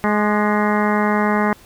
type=harmonic tone with a mistuned harmonic; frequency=209.8 Hz; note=G#3; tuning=18 cents sharp; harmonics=1 / 2 / 3 / 4 / 5 / 6 / 7 / 8 / 9 / 10; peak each=-18 / -23 / -25 / -23 / -25 / -26 / -29 / -30 / -27 / -32 dBFS; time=0.04-1.53 s; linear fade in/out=0 ms; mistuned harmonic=6; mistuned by=-48 cents; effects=pink hiss -47 dBFS RMS until 1.65 s

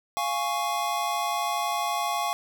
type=chord; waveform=square; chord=Db major; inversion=first; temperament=equal; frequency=698.5 / 830.6 / 1108.7 Hz; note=F5 / Ab5 / Db6; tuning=0 / 0 / 0 cents; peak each=-31 / -31 / -30 dBFS; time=0.17-2.33 s; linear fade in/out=0 ms; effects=none

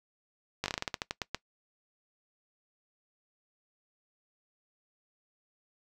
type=slowing click train; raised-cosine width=0.2 ms; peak=-14 dBFS; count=13; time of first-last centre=0.64-1.346 s; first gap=19 ms; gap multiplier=1.19; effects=noise-tail reverb RT60 0.1 s tail -21 dB re dry

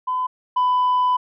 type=tone pair in turn; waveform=sine; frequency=1011 / 998.8 Hz; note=B5 / B5; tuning=+40 / +19 cents; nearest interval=unison; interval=21 cents; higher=first; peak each=-19 / -13 dBFS; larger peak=second; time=0.07-0.27 / 0.56-1.17 s; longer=second; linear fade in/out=10 ms; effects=tanh soft clip ceiling -14 dBFS

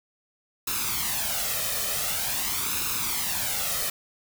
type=noise with flanger; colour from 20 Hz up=white; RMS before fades=-28 dBFS; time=0.67-3.9 s; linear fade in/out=5 ms; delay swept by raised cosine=0.76 to 1.65 ms; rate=0.46 Hz; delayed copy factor=+0.65; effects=none

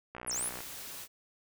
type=click train; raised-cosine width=0.5 ms; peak=-27 dBFS; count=29; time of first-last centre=0.15-0.605 s; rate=61.5 Hz
type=linear two-way sweep; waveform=sine; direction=down then up; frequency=11660 to 5120 to 11340 Hz; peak=-32 dBFS; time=0.27-0.49 s; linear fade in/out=5 ms; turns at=0.32 s
type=noise; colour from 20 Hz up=white; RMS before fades=-44 dBFS; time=0.3-1.08 s; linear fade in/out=50 ms
effects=none

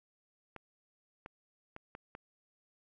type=clicks; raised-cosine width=0.5 ms; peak=-30 dBFS; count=5; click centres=0.563 / 1.261 / 1.764 / 1.951 / 2.151 s; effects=none

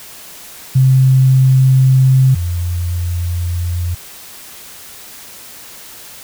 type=tone pair in turn; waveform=sine; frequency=131.4 / 86.95 Hz; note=C3 / F2; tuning=+8 / -7 cents; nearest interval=perfect fifth; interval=715 cents; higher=first; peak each=-6 / -15 dBFS; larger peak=first; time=0.75-2.35 / 2.35-3.95 s; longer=neither; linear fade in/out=10 ms; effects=white hiss -35 dBFS RMS until 6.23 s

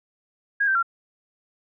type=tone with pitch steps; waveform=sine; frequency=1637 / 1562 / 1372 Hz; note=G#6 / G6 / F6; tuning=-25 / -7 / -31 cents; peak=-18 dBFS; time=0.6-0.828 s; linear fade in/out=10 ms; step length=76 ms; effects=none

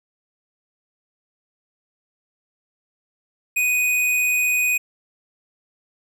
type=tone; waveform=square; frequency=2489 Hz; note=D#7; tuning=in tune; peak=-18 dBFS; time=3.56-4.78 s; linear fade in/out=10 ms; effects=none

